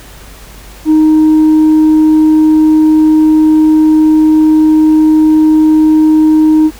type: tone with tanh clipping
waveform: sine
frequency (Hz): 311.1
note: D#4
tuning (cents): 0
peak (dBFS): -4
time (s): 0.85-6.71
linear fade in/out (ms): 50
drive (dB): 1
effects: added 50 Hz sine -34 dBFS peak until 6.79 s + pink hiss -35 dBFS RMS until 6.79 s